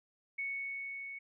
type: tone with level ramp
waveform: sine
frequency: 2217 Hz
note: C#7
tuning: in tune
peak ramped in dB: -34 to -42 dBFS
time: 0.38-1.19 s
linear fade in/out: 10 ms
effects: none